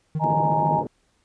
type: tone with tremolo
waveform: triangle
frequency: 155.56 Hz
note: D#3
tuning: in tune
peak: -19 dBFS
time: 0.15-0.79 s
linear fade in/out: 0 ms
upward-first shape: sine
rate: 14 Hz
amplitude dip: 80%
type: chord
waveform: sine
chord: D# suspended fourth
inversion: none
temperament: equal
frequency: 622.3 / 830.6 / 932.3 Hz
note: D#5 / G#5 / A#5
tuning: 0 / 0 / 0 cents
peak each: -28 / -22 / -23 dBFS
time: 0.19-0.84 s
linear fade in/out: 50 ms
type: band-pass noise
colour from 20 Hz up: white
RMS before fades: -31 dBFS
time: 0.24-0.87 s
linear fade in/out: 0 ms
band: 120 to 480 Hz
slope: 24 dB/octave
effects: pink hiss -66 dBFS RMS until 1.24 s + resampled to 22050 Hz